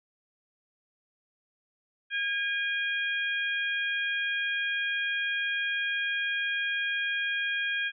harmonic tone, 814 Hz, G#5, 35 cents flat, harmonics 2 / 3 / 4, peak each -29 / -33 / -35 dBFS, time 2.1-7.92 s, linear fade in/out 50 ms, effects none

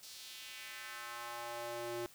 square tone with high-pass filter sweep, 118.5 Hz, A#2, 29 cents sharp, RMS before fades -45 dBFS, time 0.03-2.06 s, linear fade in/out 0 ms, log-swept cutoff 5000 to 340 Hz, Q 1.7, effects white hiss -60 dBFS RMS until 2.14 s

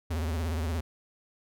square tone with vibrato, 80.9 Hz, E2, 32 cents flat, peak -29 dBFS, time 0.1-0.81 s, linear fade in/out 10 ms, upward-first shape triangle, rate 17 Hz, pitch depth 170 cents each way, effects none

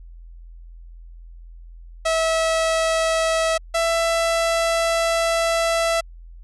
sawtooth tone pair in turn, 649 / 665.3 Hz, E5 / E5, -27 / +16 cents, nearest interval unison, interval 43 cents, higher second, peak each -14 dBFS, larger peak neither, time 2.05-3.58 / 3.74-6.01 s, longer second, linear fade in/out 10 ms, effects added 42 Hz sine -38 dBFS peak until 6.43 s + resampled to 24000 Hz

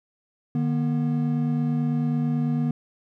triangle tone pair together, 151.7 / 240.8 Hz, D#3 / B3, -44 / -44 cents, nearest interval minor sixth, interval 800 cents, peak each -22 dBFS, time 0.55-2.71 s, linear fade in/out 2 ms, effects none

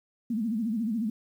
sine tone with vibrato, 223.1 Hz, A3, 24 cents sharp, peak -26 dBFS, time 0.3-1.1 s, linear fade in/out 5 ms, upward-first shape sine, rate 14 Hz, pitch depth 140 cents each way, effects 10-bit

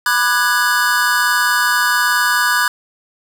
square chord, G# half-diminished seventh, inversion first, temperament equal with one note detuned, 987.8 / 1197.3 / 1480 / 1661.2 Hz, B5 / D6 / F#6 / G#6, 0 / +33 / 0 / 0 cents, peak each -21 / -21 / -18 / -18 dBFS, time 0.06-2.68 s, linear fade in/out 2 ms, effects none

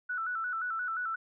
sine tone with vibrato, 1400 Hz, F6, 4 cents sharp, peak -31 dBFS, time 0.09-1.16 s, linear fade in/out 10 ms, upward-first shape square, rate 5.7 Hz, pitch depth 90 cents each way, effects none

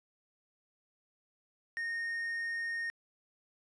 triangle tone, 1847 Hz, A#6, 16 cents flat, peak -32 dBFS, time 1.77-2.9 s, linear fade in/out 0 ms, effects resampled to 22050 Hz

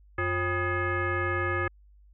sine tone with frequency modulation, 800 Hz, G5, 35 cents sharp, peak -25 dBFS, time 0.18-1.68 s, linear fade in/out 5 ms, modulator 446 Hz, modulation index 2.7, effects added 50 Hz sine -53 dBFS peak until 2.13 s

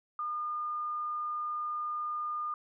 sine tone, 1214 Hz, D#6, 43 cents flat, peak -32 dBFS, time 0.19-2.54 s, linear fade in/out 2 ms, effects none

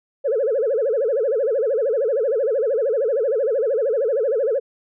sine tone with vibrato, 493.9 Hz, B4, in tune, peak -16 dBFS, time 0.24-4.6 s, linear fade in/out 20 ms, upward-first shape sine, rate 13 Hz, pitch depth 260 cents each way, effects tanh soft clip ceiling -12 dBFS

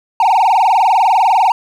triangle tone with vibrato, 830.6 Hz, G#5, in tune, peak -6 dBFS, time 0.2-1.52 s, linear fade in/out 2 ms, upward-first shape sine, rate 20 Hz, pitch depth 220 cents each way, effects none

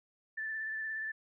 sine tone with vibrato, 1760 Hz, A6, in tune, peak -35 dBFS, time 0.37-1.12 s, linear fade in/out 10 ms, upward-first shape square, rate 17 Hz, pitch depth 15 cents each way, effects none

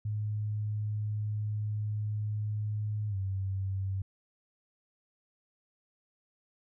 sine tone with pitch glide, 105.8 to 96.46 Hz, G#2 to G2, +33 to -27 cents, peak -30 dBFS, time 0.05-4.02 s, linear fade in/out 5 ms, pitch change -160 cents, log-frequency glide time 3.09-3.16 s, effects none

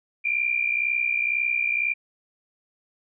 sine tone pair together, 2338 / 2400 Hz, D7 / D7, -8 / +37 cents, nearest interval unison, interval 45 cents, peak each -26 / -23 dBFS, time 0.24-1.94 s, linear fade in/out 20 ms, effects none

